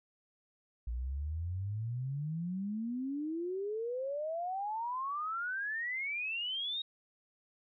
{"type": "exponential sweep", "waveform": "sine", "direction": "up", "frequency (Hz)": [56.9, 3789], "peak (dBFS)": -34, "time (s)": [0.87, 6.82], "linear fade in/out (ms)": 5, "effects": []}